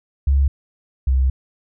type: tone pair in turn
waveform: sine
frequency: 69 / 65.41 Hz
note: C#2 / C2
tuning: -7 / 0 cents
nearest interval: minor second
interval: 93 cents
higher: first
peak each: -12 / -13 dBFS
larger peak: first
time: 0.27-0.48 / 1.07-1.3 s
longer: second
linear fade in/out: 5 ms
effects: none